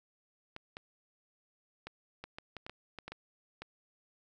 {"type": "clicks", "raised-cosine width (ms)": 0.3, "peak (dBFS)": -27, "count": 12, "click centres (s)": [0.564, 0.769, 1.87, 2.24, 2.385, 2.567, 2.665, 2.696, 2.987, 3.08, 3.12, 3.62], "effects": []}